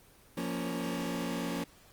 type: chord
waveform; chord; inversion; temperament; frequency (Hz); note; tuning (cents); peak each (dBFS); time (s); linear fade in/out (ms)
sawtooth; Bb minor; second; just; 174.81 / 233.1 / 279.7; F3 / Bb3 / Db4; +2 / 0 / +16; -33; 0.37-1.64; 5
effects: pink hiss -59 dBFS RMS until 1.92 s + Opus 24 kbps